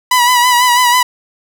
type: tone with vibrato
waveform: sawtooth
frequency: 983 Hz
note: B5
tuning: 8 cents flat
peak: -4 dBFS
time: 0.11-1.03 s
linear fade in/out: 5 ms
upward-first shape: sine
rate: 6.1 Hz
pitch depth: 44 cents each way
effects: none